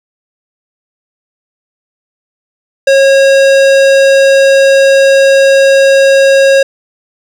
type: tone with hard clipping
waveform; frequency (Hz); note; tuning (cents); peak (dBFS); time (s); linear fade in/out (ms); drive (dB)
sine; 545; C#5; -29; -5; 2.87-6.63; 5; 18
effects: none